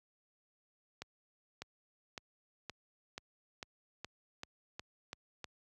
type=accelerating click train; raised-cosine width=0.2 ms; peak=-25 dBFS; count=11; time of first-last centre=1.02-5.443 s; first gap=600 ms; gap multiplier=0.93; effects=high-pass 60 Hz 12 dB/octave